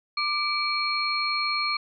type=tone cluster; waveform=sine; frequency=1183 / 2320 / 4288 Hz; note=D6 / D7 / C8; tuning=+12 / -22 / +42 cents; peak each=-28 dBFS; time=0.17-1.77 s; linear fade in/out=5 ms; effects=none